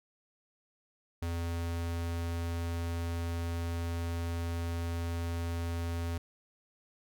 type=tone; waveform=square; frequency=84.6 Hz; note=E2; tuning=45 cents sharp; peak=-33 dBFS; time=1.22-6.18 s; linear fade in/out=5 ms; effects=none